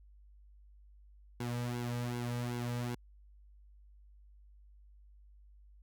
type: tone with flanger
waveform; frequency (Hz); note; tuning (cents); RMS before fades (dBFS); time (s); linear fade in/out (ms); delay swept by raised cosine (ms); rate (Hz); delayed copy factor
sawtooth; 120.9; B2; -36; -37; 1.4-2.95; 5; 1.6 to 2.9; 2.6; -0.7
effects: added 50 Hz sine -56 dBFS peak until 5.82 s